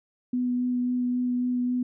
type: tone with vibrato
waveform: sine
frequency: 247.7 Hz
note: B3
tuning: 5 cents sharp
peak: -23 dBFS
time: 0.33-1.83 s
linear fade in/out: 5 ms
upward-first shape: sine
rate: 3.7 Hz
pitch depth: 10 cents each way
effects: none